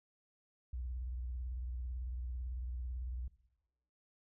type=tone with vibrato; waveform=sine; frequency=61.74 Hz; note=B1; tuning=in tune; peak=-37 dBFS; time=0.73-3.28 s; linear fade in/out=5 ms; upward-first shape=triangle; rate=18 Hz; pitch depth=180 cents each way; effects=noise-tail reverb RT60 0.9 s tail -18 dB re dry + tanh soft clip ceiling -34 dBFS